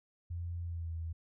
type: tone with pitch glide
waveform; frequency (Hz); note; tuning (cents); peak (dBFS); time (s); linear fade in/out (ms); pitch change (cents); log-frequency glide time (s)
sine; 86 to 82.26; F2 to E2; -26 to -3; -36; 0.3-1.13; 10; -77; 0.63-0.92
effects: none